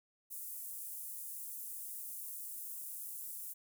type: high-pass noise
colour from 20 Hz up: pink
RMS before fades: -45 dBFS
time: 0.3-3.54 s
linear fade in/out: 20 ms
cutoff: 9700 Hz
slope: 24 dB/octave
effects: none